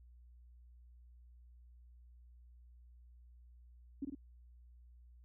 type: tone with echo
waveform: sine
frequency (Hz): 276.8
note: C#4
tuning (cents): -2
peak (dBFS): -36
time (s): 4.02-4.05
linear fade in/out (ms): 5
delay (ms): 50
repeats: 2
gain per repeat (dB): -3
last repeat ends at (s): 4.15
effects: added 60 Hz sine -57 dBFS peak until 5.24 s